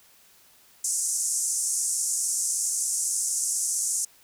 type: band-pass noise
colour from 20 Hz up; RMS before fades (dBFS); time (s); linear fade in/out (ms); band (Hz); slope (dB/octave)
white; -27; 0.84-4.05; 5; 6000 to 9900; 48
effects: white hiss -57 dBFS RMS until 4.23 s